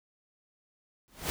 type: noise with exponential growth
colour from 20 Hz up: pink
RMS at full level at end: -28 dBFS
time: 1.08-1.3 s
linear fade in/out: 0 ms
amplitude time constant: 46 ms
effects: none